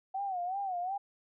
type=tone with vibrato; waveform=sine; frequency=750 Hz; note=F#5; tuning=23 cents sharp; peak=-32 dBFS; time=0.14-0.98 s; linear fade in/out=10 ms; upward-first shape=sine; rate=2.7 Hz; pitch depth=120 cents each way; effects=none